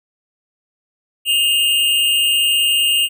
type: tone with amplitude modulation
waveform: square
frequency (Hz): 2825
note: F7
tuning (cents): +19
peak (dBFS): -11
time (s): 1.25-3.09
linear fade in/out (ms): 50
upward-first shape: sine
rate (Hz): 261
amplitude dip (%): 55
effects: none